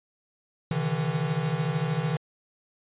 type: tone cluster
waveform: square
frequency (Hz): 131.7 / 149.7 / 163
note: C3 / D3 / E3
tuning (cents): +12 / +33 / -19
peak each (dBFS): -33 / -30 / -29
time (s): 0.71-2.17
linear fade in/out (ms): 2
effects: resampled to 8000 Hz